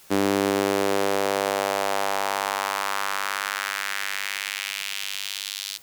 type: tone with high-pass filter sweep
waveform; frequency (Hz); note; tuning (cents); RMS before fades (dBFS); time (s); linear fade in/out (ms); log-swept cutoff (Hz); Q
sawtooth; 99; G2; +18; -26; 0.1-5.78; 20; 290 to 4000; 1.8
effects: white hiss -51 dBFS RMS until 5.82 s